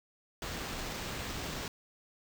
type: noise with sample-and-hold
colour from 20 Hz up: pink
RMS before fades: -39 dBFS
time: 0.42-1.68 s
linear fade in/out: 2 ms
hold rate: 11025 Hz
effects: none